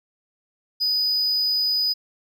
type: tone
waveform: triangle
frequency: 4975 Hz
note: D#8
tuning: 1 cent flat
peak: -18 dBFS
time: 0.8-1.94 s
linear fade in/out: 20 ms
effects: none